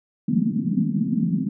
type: band-pass noise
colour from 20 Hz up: white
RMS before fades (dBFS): -22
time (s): 0.28-1.49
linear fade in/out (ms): 5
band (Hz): 160 to 240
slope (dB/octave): 48
effects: none